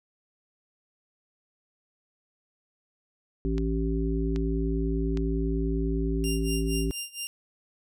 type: harmonic tone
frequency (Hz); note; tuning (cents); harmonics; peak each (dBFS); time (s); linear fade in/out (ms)
55; A1; 0; 1 / 3 / 5 / 7; -27 / -32 / -31 / -32; 3.45-6.91; 0
type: clicks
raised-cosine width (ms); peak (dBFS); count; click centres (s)
0.2; -22; 3; 3.581 / 4.361 / 5.173
type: tone with tremolo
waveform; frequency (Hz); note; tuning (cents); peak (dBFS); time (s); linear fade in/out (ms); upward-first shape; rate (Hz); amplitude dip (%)
15% pulse; 2794; F7; 0; -24; 6.24-7.27; 0; sine; 4.3; 90
effects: none